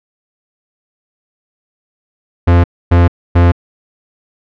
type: tone bursts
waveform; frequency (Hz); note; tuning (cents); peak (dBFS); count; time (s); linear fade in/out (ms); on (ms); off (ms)
45% pulse; 86.7; F2; -12; -5; 3; 2.47-3.52; 10; 170; 270
effects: low-pass 2000 Hz 12 dB/octave